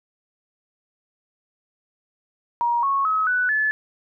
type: tone with pitch steps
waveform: sine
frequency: 948 / 1101.6 / 1280.1 / 1487.6 / 1728.6 Hz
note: A#5 / C#6 / D#6 / F#6 / A6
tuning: +29 / -11 / +49 / +9 / -31 cents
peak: -18 dBFS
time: 2.61-3.71 s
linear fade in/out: 0 ms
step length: 220 ms
effects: none